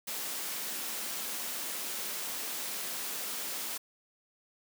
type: high-pass noise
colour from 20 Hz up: white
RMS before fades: -37 dBFS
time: 0.07-3.78 s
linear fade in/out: 10 ms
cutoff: 170 Hz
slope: 48 dB/octave
effects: none